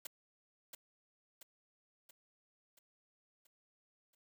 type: noise with echo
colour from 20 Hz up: white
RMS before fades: -44 dBFS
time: 0.05-0.07 s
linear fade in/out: 5 ms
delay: 680 ms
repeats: 6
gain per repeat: -5 dB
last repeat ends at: 4.15 s
effects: high-pass 150 Hz 12 dB/octave

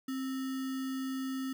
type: tone with sample-and-hold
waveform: sine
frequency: 264.3 Hz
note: C4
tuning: 18 cents sharp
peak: -33 dBFS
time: 0.08-1.53 s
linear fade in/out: 5 ms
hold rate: 1575 Hz
effects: none

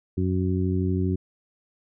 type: harmonic tone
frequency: 92.5 Hz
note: F#2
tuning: in tune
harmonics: 1 / 2 / 3 / 4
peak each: -24 / -27 / -29 / -30 dBFS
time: 0.17-1.16 s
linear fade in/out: 10 ms
effects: none

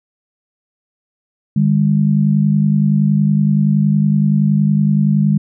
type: tone pair together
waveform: sine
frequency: 151.5 / 202.2 Hz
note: D#3 / G#3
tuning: -46 / -46 cents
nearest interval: perfect fourth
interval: 500 cents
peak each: -13 dBFS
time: 1.56-5.38 s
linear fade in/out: 5 ms
effects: none

